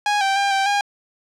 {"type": "tone with pitch steps", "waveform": "sawtooth", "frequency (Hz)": [827, 781, 798, 781, 812], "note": ["G#5", "G5", "G5", "G5", "G#5"], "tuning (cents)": [-8, -7, 31, -7, -39], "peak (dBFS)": -13, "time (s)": [0.06, 0.81], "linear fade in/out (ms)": 2, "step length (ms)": 150, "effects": ["low-pass 6000 Hz 12 dB/octave"]}